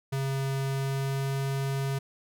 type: tone with pitch glide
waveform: square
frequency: 135.7 to 136.64 Hz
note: C#3 to C#3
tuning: -36 to -25 cents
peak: -28 dBFS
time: 0.12-1.99 s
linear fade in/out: 10 ms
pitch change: +11 cents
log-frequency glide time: 0.57-1.37 s
effects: none